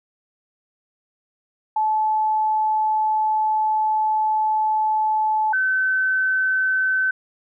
sine tone pair in turn, 865 / 1527.6 Hz, A5 / G6, -30 / -45 cents, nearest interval minor seventh, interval 985 cents, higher second, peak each -17 dBFS, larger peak neither, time 1.76-5.53 / 5.53-7.11 s, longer first, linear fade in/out 5 ms, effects none

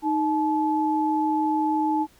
sine tone pair together, 310.5 / 862.1 Hz, D#4 / A5, -3 / -36 cents, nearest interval octave + tritone, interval 1767 cents, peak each -23 dBFS, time 0.02-2.07 s, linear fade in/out 50 ms, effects pink hiss -57 dBFS RMS until 2.19 s

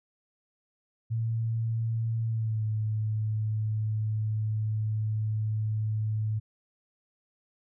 sine tone with pitch glide, 113.5 to 108.25 Hz, A#2 to A2, -46 to -28 cents, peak -26 dBFS, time 1.1-6.4 s, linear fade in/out 20 ms, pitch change -82 cents, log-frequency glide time 2.26-2.65 s, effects none

